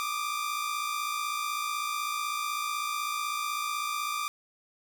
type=tone pair together; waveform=sawtooth; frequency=1174 / 1230 Hz; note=D6 / D#6; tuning=-1 / -20 cents; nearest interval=minor second; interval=81 cents; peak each=-28 / -31 dBFS; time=0-4.28 s; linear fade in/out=0 ms; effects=none